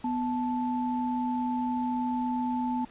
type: tone pair together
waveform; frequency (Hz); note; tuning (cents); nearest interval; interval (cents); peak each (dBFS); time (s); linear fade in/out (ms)
sine; 247.7 / 876; B3 / A5; +5 / -8; octave + minor seventh; 2187; -28 / -31; 0.04-2.85; 5
effects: pink hiss -53 dBFS RMS until 2.9 s + resampled to 8000 Hz